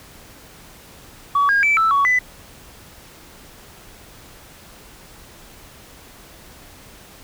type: tone with pitch steps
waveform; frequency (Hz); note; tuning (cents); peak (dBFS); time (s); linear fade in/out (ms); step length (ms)
sine; 1134 / 1625 / 2318 / 1320 / 1121 / 1999; C#6 / G#6 / D7 / E6 / C#6 / B6; +39 / -38 / -23 / +2 / +19 / +20; -12; 1.35-2.19; 5; 140
effects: tanh soft clip ceiling -10 dBFS + pink hiss -44 dBFS RMS until 7.23 s